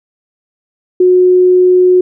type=tone; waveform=sine; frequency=364.5 Hz; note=F#4; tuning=26 cents flat; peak=-4 dBFS; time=1-2.01 s; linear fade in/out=5 ms; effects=none